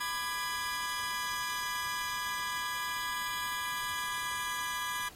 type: chord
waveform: sawtooth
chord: G# diminished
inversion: first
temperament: just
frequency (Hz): 996.7 / 1196.1 / 1661.2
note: B5 / D6 / G#6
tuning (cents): +16 / +31 / 0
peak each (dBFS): -33 / -36 / -33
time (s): 0-5.09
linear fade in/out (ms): 10
effects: pink hiss -53 dBFS RMS until 5.15 s + AAC 48 kbps